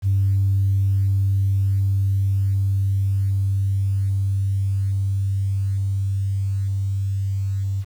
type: tone with level ramp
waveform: sine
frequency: 97.8 Hz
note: G2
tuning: 4 cents flat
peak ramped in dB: -14 to -20 dBFS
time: 0.02-7.85 s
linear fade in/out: 50 ms
effects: tanh soft clip ceiling -11 dBFS + 8-bit